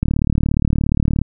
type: click train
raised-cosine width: 5 ms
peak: -4 dBFS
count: 45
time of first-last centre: 0.03-1.216 s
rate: 37.1 Hz
effects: none